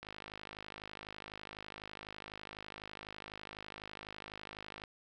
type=click train; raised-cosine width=0.3 ms; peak=-29 dBFS; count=251; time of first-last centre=0.03-4.838 s; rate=52 Hz; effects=none